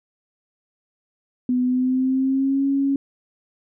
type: tone with pitch glide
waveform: sine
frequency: 250 to 275.8 Hz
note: B3 to C#4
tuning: +21 to -9 cents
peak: -17 dBFS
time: 1.49-2.96 s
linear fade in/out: 2 ms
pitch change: +170 cents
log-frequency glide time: 1.62-2.66 s
effects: none